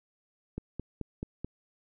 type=click train; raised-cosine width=3 ms; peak=-22 dBFS; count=5; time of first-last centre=0.58-1.446 s; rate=4.62 Hz; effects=none